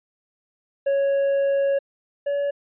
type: tone pair in turn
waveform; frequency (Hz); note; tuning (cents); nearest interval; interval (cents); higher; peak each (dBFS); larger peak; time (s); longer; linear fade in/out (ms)
triangle; 554.4 / 568; C#5 / C#5; 0 / +42; unison; 42; second; -16 / -19; first; 0.86-1.79 / 2.26-2.51; first; 10
effects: resampled to 8000 Hz